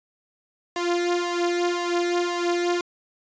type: tone with flanger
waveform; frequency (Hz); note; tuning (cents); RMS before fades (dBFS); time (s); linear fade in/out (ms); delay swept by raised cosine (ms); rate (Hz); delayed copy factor
sawtooth; 349.2; F4; 0; -24; 0.76-2.81; 2; 1.8 to 3.4; 1.9; +0.8
effects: resampled to 16000 Hz